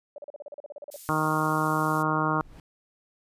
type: tone bursts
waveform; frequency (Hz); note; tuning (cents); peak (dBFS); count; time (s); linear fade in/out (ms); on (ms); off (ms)
sine; 581; D5; -19; -36; 14; 0.16-0.962; 2; 22; 38
type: high-pass noise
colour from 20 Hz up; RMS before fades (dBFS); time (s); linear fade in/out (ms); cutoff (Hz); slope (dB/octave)
pink; -45; 0.91-2.03; 10; 7700; 12
type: harmonic tone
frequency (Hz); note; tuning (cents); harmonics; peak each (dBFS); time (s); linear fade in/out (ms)
155.5; D#3; -1; 1 / 2 / 3 / 4 / 5 / 6 / 7 / 8 / 9; -30 / -30 / -35 / -35 / -34 / -32 / -29 / -31 / -32; 1.09-2.41; 0
type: noise with exponential growth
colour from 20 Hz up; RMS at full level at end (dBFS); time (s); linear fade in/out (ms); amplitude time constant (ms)
brown; -41; 2.09-2.6; 1; 110
effects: resampled to 32000 Hz